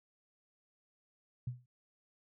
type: tone with exponential decay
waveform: sine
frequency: 123.47 Hz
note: B2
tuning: in tune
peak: -32 dBFS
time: 1.47-1.66 s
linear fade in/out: 5 ms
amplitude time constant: 41 ms
effects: none